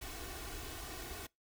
pink noise with comb filter, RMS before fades -45 dBFS, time 0.01-1.27 s, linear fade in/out 10 ms, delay 2.7 ms, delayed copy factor +0.75, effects noise-tail reverb RT60 0.2 s tail -25 dB re dry

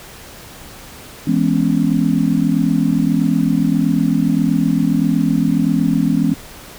sine chord, C# minor seventh, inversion first, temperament just, 166.31 / 207.9 / 249.5 / 277.2 Hz, E3 / G#3 / B3 / C#4, +16 / +2 / +18 / 0 cents, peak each -18 dBFS, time 1.27-6.34 s, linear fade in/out 5 ms, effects pink hiss -37 dBFS RMS until 6.78 s

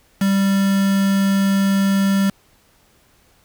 triangle tone with quantisation, 196 Hz, G3, in tune, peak -12 dBFS, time 0.21-2.3 s, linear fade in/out 5 ms, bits 4, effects pink hiss -56 dBFS RMS until 3.44 s

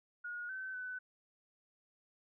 sine tone with pitch steps, 1442 / 1532 / 1503 Hz, F#6 / G6 / F#6, -45 / -40 / +27 cents, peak -40 dBFS, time 0.24-0.99 s, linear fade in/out 10 ms, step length 250 ms, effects none

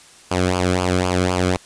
sawtooth tone with flanger, 90.9 Hz, F#2, 30 cents flat, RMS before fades -19 dBFS, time 0.31-1.57 s, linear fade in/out 5 ms, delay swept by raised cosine 0.51 to 1.12 ms, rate 3.9 Hz, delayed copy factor -0.75, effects white hiss -46 dBFS RMS until 1.65 s + resampled to 22050 Hz

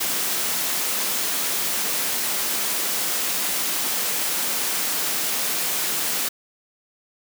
white high-pass noise, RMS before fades -24 dBFS, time 0-6.29 s, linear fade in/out 10 ms, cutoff 160 Hz, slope 24 dB/octave, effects none

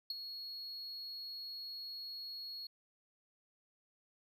triangle tone with ADSR envelope, 4325 Hz, C#8, 43 cents flat, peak -33 dBFS, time 0.1-2.67 s, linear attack 3 ms, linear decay 23 ms, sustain -9 dB, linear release 5 ms, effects none

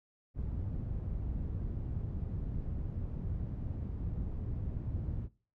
white low-pass noise, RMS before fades -37 dBFS, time 0.34-5.29 s, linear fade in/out 50 ms, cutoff 100 Hz, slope 12 dB/octave, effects noise-tail reverb RT60 0.4 s tail -22 dB re dry

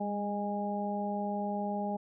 harmonic tone with a mistuned harmonic, 205.2 Hz, G#3, 21 cents flat, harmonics 1 / 2 / 3 / 4, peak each -34 / -41 / -38 / -36 dBFS, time 0-1.97 s, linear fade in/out 10 ms, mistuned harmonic 1, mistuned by -21 cents, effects none

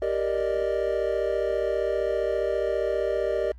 triangle chord, Eb major seventh, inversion first, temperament equal, 392 / 466.2 / 587.3 / 622.3 Hz, G4 / Bb4 / D5 / Eb5, 0 / 0 / 0 / 0 cents, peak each -27 dBFS, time 0.02-3.52 s, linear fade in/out 2 ms, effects added 60 Hz sine -42 dBFS peak until 3.58 s + Opus 32 kbps

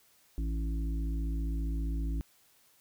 harmonic tone, 55 Hz, A1, in tune, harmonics 1 / 3 / 5 / 6, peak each -30 / -42 / -42 / -48 dBFS, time 0.38-2.21 s, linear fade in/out 0 ms, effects white hiss -65 dBFS RMS until 2.8 s

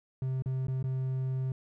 triangle tone with dropouts, 130.81 Hz, C3, in tune, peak -27 dBFS, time 0.22-1.52 s, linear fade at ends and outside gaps 2 ms, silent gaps 0.422-0.459 / 0.67-0.682 / 0.827-0.84 s, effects none

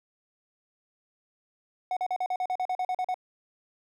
triangle tone bursts, 737 Hz, F#5, 7 cents flat, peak -24 dBFS, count 13, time 1.91-3.143 s, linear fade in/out 2 ms, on 57 ms, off 41 ms, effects none

